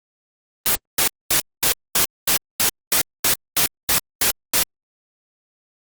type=noise bursts; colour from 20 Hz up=white; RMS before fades=-17 dBFS; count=13; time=0.66-4.629 s; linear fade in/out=0 ms; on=93 ms; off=230 ms; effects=Opus 24 kbps